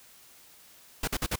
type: noise bursts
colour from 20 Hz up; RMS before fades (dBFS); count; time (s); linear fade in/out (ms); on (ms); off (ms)
pink; -29; 4; 1.03-1.358; 5; 46; 48
effects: white hiss -55 dBFS RMS until 1.39 s